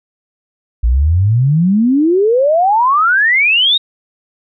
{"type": "exponential sweep", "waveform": "sine", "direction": "up", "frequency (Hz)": [55, 3809], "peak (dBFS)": -8, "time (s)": [0.83, 3.78], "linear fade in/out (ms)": 10, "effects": []}